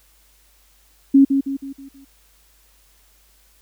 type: tone with echo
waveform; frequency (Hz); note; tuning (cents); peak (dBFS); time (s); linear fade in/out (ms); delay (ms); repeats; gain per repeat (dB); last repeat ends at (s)
sine; 273.9; C#4; -21; -7; 1.14-1.25; 10; 160; 5; -7; 2.05
effects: added 50 Hz sine -57 dBFS peak until 3.61 s + white hiss -57 dBFS RMS until 3.61 s